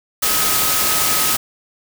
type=tone in noise; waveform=sine; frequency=1269 Hz; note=D#6; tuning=34 cents sharp; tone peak=-26 dBFS; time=0.22-1.37 s; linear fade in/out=10 ms; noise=white; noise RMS=-17 dBFS; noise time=0.22-1.37 s; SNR=-12 dB; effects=none

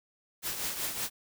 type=noise with tremolo; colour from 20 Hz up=white; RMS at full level=-32 dBFS; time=0.42-1.1 s; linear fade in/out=50 ms; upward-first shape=triangle; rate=5.3 Hz; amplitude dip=60%; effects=none

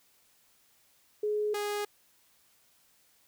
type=tone pair in turn; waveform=sine / sawtooth; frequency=420.9 / 413.2 Hz; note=G#4 / G#4; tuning=+23 / -9 cents; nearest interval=unison; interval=32 cents; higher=first; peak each=-27 dBFS; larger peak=neither; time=1.23-1.54 / 1.54-1.85 s; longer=neither; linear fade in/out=5 ms; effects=white hiss -66 dBFS RMS until 3.27 s

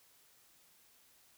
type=silence; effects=white hiss -66 dBFS RMS until 1.37 s

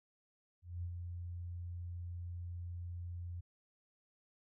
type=tone with ADSR envelope; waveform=sine; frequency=87.31 Hz; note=F2; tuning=in tune; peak=-37 dBFS; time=0.62-3.41 s; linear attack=210 ms; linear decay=73 ms; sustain=-4 dB; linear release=11 ms; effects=none

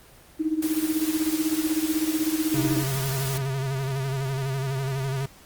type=tone with tremolo; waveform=sine; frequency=314.1 Hz; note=D#4; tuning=16 cents sharp; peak=-19 dBFS; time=0.39-2.84 s; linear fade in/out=20 ms; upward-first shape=sine; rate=16 Hz; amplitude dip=80%
type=noise; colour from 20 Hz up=white; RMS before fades=-33 dBFS; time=0.62-3.38 s; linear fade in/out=5 ms
type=tone with vibrato; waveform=square; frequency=134.8 Hz; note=C#3; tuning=48 cents flat; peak=-26 dBFS; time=2.54-5.26 s; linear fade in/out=5 ms; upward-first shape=sine; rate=12 Hz; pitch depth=58 cents each way
effects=pink hiss -51 dBFS RMS until 5.45 s + Opus 24 kbps

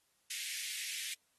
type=high-pass noise; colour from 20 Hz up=pink; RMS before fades=-41 dBFS; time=0.3-1.14 s; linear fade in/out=5 ms; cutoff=1900 Hz; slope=48 dB/octave; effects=white hiss -75 dBFS RMS until 1.38 s + AAC 32 kbps

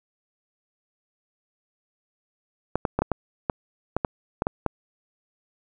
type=clicks; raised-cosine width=1 ms; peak=-8 dBFS; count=11; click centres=2.756 / 2.852 / 2.99 / 3.02 / 3.117 / 3.498 / 3.966 / 4.048 / 4.421 / 4.469 / 4.663 s; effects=none

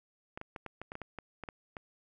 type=clicks; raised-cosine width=0.5 ms; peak=-26 dBFS; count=12; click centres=0.375 / 0.414 / 0.562 / 0.663 / 0.816 / 0.919 / 0.954 / 1.017 / 1.187 / 1.437 / 1.488 / 1.768 s; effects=none

